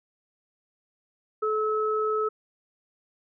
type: tone pair together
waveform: sine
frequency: 431.6 / 1295 Hz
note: A4 / E6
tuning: -33 / -31 cents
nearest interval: octave + perfect fifth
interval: 1902 cents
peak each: -25 / -27 dBFS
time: 1.42-2.29 s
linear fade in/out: 10 ms
effects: none